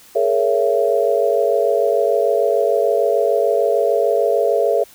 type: chord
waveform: sine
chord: A# half-diminished seventh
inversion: third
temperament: just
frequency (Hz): 419.5 / 466.2 / 559.4 / 671.3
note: G#4 / A#4 / C#5 / E5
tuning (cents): +17 / 0 / +16 / +31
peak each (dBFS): -19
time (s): 0.15-4.84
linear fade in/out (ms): 10
effects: white hiss -46 dBFS RMS until 4.94 s